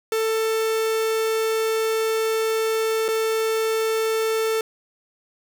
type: tone with dropouts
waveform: 45% pulse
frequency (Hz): 443.9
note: A4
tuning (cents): +15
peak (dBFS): -20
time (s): 0.12-4.61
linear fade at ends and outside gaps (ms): 2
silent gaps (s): 3.082-3.086
effects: none